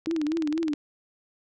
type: click train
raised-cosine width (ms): 0.2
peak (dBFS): -19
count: 14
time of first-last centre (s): 0.06-0.734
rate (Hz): 19.3
type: tone with vibrato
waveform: sine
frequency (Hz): 313.5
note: D#4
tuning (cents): +13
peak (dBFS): -24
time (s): 0.07-0.74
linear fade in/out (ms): 2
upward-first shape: triangle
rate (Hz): 4.2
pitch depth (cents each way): 140
effects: none